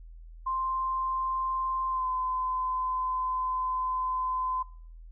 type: tone with pitch glide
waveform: sine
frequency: 1046.5 to 1023.8 Hz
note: C6 to C6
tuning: 0 to -38 cents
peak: -27 dBFS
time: 0.46-4.63 s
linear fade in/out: 10 ms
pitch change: -38 cents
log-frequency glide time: 1.89-2.07 s
effects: noise-tail reverb RT60 0.6 s tail -24 dB re dry + added 41 Hz sine -44 dBFS peak until 5.11 s